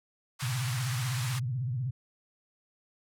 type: band-pass noise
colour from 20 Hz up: pink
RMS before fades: -39 dBFS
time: 0.39-1.4 s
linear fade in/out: 20 ms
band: 920 to 12000 Hz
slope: 24 dB/octave
type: tone with vibrato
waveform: sine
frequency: 125.1 Hz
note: B2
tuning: 23 cents sharp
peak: -29 dBFS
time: 0.42-1.91 s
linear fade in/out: 10 ms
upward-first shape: sine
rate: 16 Hz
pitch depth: 170 cents each way
effects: none